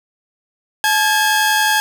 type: tone pair together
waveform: sawtooth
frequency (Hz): 860 / 1629.1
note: A5 / G#6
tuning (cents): -40 / -34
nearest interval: major seventh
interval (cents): 1106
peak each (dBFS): -12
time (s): 0.84-1.8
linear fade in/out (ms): 0
effects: none